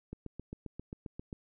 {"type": "click train", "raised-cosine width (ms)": 3, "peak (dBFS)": -28, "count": 10, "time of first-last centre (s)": [0.13, 1.328], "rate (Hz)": 7.51, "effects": []}